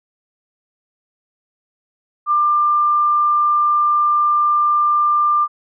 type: tone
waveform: sine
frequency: 1192 Hz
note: D6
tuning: 25 cents sharp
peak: -12 dBFS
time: 2.26-5.48 s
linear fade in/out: 50 ms
effects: none